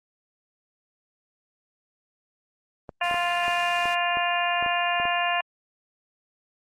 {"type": "clicks", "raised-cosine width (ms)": 1, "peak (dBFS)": -21, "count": 10, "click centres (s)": [2.892, 3.112, 3.143, 3.481, 3.856, 4.171, 4.626, 4.662, 5, 5.054]}
{"type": "harmonic tone", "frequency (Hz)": 349.2, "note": "F4", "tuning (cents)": 0, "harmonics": [2, 3, 4, 5, 6, 7, 8], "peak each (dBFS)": [-26, -29, -37, -29, -39, -31, -30], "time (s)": [3.01, 5.41], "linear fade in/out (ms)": 5}
{"type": "noise", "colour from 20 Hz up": "white", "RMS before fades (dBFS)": -40, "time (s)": [3.03, 3.95], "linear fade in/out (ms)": 10}
{"effects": ["low-pass 8000 Hz 12 dB/octave", "Opus 32 kbps"]}